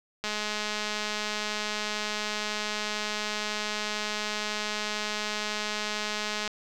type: click train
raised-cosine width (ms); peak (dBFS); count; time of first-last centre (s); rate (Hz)
0.2; -14; 1317; 0.24-6.477; 211
effects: none

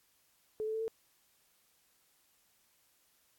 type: tone with pitch steps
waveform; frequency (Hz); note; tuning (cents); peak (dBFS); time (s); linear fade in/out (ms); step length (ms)
sine; 432.2 / 437.7 / 443.3 / 449; A4 / A4 / A4 / A4; -31 / -9 / +13 / +35; -33; 0.6-0.88; 0; 70
effects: white hiss -71 dBFS RMS until 3.38 s + AAC 64 kbps

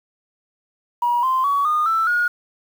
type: tone with pitch steps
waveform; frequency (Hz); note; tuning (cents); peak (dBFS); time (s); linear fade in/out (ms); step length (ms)
sine; 960 / 1040.9 / 1128.5 / 1223.6 / 1326.6 / 1438.4; B5 / C6 / C#6 / D#6 / E6 / F#6; -49 / -9 / +31 / -29 / +11 / -49; -15; 1.02-2.28; 5; 210
effects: tanh soft clip ceiling -11 dBFS + 7-bit

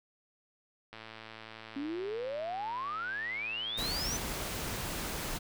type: click train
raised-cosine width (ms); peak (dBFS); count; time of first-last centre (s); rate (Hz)
0.3; -30; 339; 0.93-3.975; 111
type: exponential sweep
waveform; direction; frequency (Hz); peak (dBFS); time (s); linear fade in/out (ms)
sine; up; 269.6 to 6180; -34; 1.76-4.17; 5
type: noise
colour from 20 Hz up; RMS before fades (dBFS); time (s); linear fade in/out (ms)
pink; -37; 3.77-5.39; 20
effects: none

